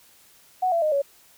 sine tone with pitch steps, 740 / 674.7 / 615.1 / 560.8 Hz, F#5 / E5 / D#5 / C#5, 0 / +40 / -20 / +20 cents, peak -19 dBFS, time 0.62-1.02 s, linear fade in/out 10 ms, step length 100 ms, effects white hiss -55 dBFS RMS until 1.37 s

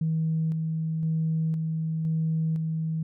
sine tone with tremolo, 160.2 Hz, E3, 49 cents flat, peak -22 dBFS, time 0.01-3.03 s, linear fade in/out 5 ms, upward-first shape square, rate 0.98 Hz, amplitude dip 30%, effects tanh soft clip ceiling -18 dBFS

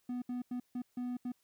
triangle tone bursts at uneven times, 246.9 Hz, B3, in tune, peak -33 dBFS, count 6, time 0.09-0.22 / 0.29-0.42 / 0.51-0.6 / 0.75-0.82 / 0.97-1.17 / 1.25-1.32 s, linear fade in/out 5 ms, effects white hiss -75 dBFS RMS until 1.43 s

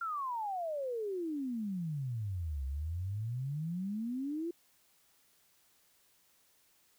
sine exponential two-way sweep, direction down then up, 1400 to 65.41 to 349.4 Hz, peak -34 dBFS, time 0.01-4.51 s, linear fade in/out 5 ms, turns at 2.65 s, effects white hiss -69 dBFS RMS until 6.98 s

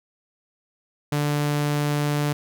sawtooth tone, 146.83 Hz, D3, in tune, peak -17 dBFS, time 1.12-2.33 s, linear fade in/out 5 ms, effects none

